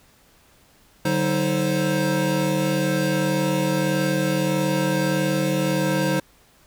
square tone cluster, 147.1 / 188.6 / 314.6 / 524 Hz, D3 / F#3 / D#4 / C5, +3 / +33 / +19 / +2 cents, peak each -26 dBFS, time 1.05-6.2 s, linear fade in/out 5 ms, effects pink hiss -56 dBFS RMS until 6.66 s

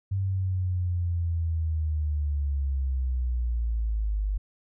sine linear sweep, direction down, 97.7 to 49 Hz, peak -24 dBFS, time 0.11-4.38 s, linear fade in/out 10 ms, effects none

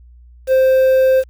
triangle tone with quantisation, 523.3 Hz, C5, in tune, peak -7 dBFS, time 0.47-1.24 s, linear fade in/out 50 ms, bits 6, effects added 60 Hz sine -40 dBFS peak until 1.29 s

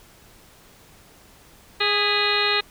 harmonic tone with a mistuned harmonic, 413.7 Hz, G#4, 7 cents flat, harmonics 1 / 2 / 3 / 4 / 5 / 6 / 7 / 8 / 9 / 10, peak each -27 / -31 / -27 / -29 / -27 / -26 / -31 / -34 / -26 / -26 dBFS, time 1.8-2.61 s, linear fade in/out 10 ms, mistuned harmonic 5, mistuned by -65 cents, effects pink hiss -51 dBFS RMS until 2.7 s

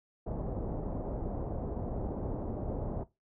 pink low-pass noise, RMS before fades -36 dBFS, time 0.26-3.04 s, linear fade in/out 10 ms, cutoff 730 Hz, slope 24 dB/octave, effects noise-tail reverb RT60 0.2 s tail -17 dB re dry

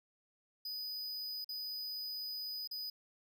square tone with dropouts, 4978 Hz, D#8, in tune, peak -40 dBFS, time 0.65-2.9 s, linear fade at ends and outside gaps 5 ms, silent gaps 1.445-1.49 / 2.675-2.711 s, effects none

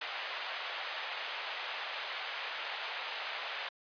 white band-pass noise, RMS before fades -40 dBFS, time 0.01-3.69 s, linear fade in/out 5 ms, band 570 to 3500 Hz, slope 24 dB/octave, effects resampled to 11025 Hz

